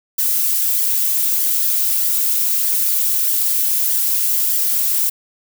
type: noise with flanger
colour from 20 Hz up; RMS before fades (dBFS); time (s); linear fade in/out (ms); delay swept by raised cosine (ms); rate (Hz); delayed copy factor
violet; -17; 0.18-5.1; 10; 0.75 to 5.05; 1.6; -0.5
effects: none